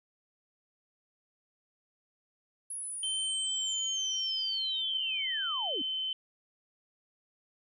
sine linear sweep, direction down, 10590 to 233.1 Hz, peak -36 dBFS, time 2.7-5.82 s, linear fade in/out 5 ms
sine tone with pitch glide, 3097 to 3067 Hz, G7 to G7, -22 to -38 cents, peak -31 dBFS, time 3.03-6.13 s, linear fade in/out 2 ms, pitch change -16 cents, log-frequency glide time 4.37-5.99 s
effects none

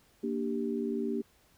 sine chord, G minor, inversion first, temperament equal, 233.1 / 293.7 / 392 Hz, Bb3 / D4 / G4, 0 / 0 / 0 cents, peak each -33 / -36 / -34 dBFS, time 0.23-1.22 s, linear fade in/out 10 ms, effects pink hiss -65 dBFS RMS until 1.57 s

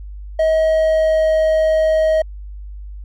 triangle tone with pitch glide, 636 to 631.6 Hz, D#5 to D#5, +38 to +26 cents, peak -10 dBFS, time 0.39-2.22 s, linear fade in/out 5 ms, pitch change -12 cents, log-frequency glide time 0.59-1.3 s, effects added 50 Hz sine -29 dBFS peak until 3.04 s

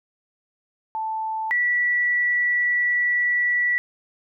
sine tone pair in turn, 880 / 1951.7 Hz, A5 / B6, 0 / -21 cents, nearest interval octave + major second, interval 1379 cents, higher second, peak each -24 / -18 dBFS, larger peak second, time 0.95-1.51 / 1.51-3.78 s, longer second, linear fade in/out 0 ms, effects none

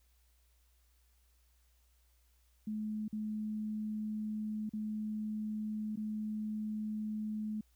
sine tone with dropouts, 214.2 Hz, A3, 46 cents flat, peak -35 dBFS, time 2.67-7.61 s, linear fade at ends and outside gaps 5 ms, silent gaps 3.081-3.127 / 4.694-4.734 / 5.959-5.972 s, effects added 60 Hz sine -67 dBFS peak until 7.75 s + white hiss -75 dBFS RMS until 7.75 s

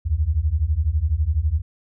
sine beating tone pair, 70.7 / 82.7 Hz, C#2 / E2, +35 / +6 cents, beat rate 12 Hz, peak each -21 / -20 dBFS, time 0.05-1.62 s, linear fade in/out 20 ms, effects none

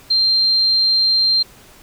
sine tone, 4165 Hz, C8, 9 cents flat, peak -12 dBFS, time 0.1-1.43 s, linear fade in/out 10 ms, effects pink hiss -45 dBFS RMS until 1.82 s

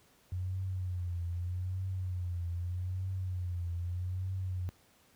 sine tone with vibrato, 90.2 Hz, F#2, 44 cents flat, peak -32 dBFS, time 0.32-4.69 s, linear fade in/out 0 ms, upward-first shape triangle, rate 0.81 Hz, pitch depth 89 cents each way, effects pink hiss -65 dBFS RMS until 5.15 s + high-pass 60 Hz 12 dB/octave

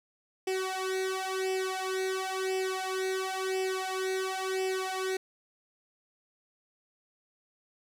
sawtooth tone with flanger, 377.7 Hz, F#4, 36 cents sharp, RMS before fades -32 dBFS, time 0.47-5.17 s, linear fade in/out 5 ms, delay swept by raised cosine 0.37 to 2.17 ms, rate 0.96 Hz, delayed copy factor +0.95, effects low-pass 11000 Hz 12 dB/octave + 10-bit

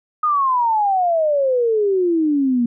sine exponential sweep, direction down, 1252 to 233.1 Hz, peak -14 dBFS, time 0.23-2.66 s, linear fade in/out 5 ms, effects none

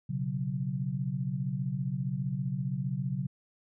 sine chord, B suspended second, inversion none, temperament equal, 123.47 / 138.59 / 185 Hz, B2 / C#3 / F#3, 0 / 0 / 0 cents, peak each -36 / -32 / -35 dBFS, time 0.09-3.27 s, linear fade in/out 10 ms, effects none

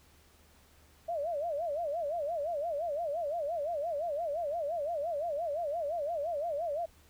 sine tone with vibrato, 628 Hz, D#5, 16 cents sharp, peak -31 dBFS, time 1.08-6.86 s, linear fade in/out 10 ms, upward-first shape sine, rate 5.8 Hz, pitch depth 190 cents each way, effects added 75 Hz sine -63 dBFS peak until 7.09 s + pink hiss -63 dBFS RMS until 7.09 s

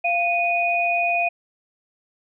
sine tone pair together, 694 / 2477 Hz, F5 / D#7, -11 / -8 cents, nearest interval octave + minor seventh, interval 2203 cents, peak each -21 dBFS, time 0.04-1.29 s, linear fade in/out 10 ms, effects none

